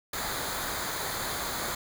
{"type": "noise with comb filter", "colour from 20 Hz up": "pink", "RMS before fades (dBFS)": -33, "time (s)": [0.13, 1.75], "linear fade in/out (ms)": 5, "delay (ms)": 0.36, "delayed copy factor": -0.65, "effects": []}